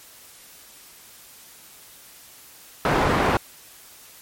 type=low-pass noise; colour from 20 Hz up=white; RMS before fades=-20 dBFS; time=2.85-3.37 s; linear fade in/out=2 ms; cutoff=1100 Hz; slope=12 dB/octave; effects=white hiss -47 dBFS RMS until 4.21 s + MP3 64 kbps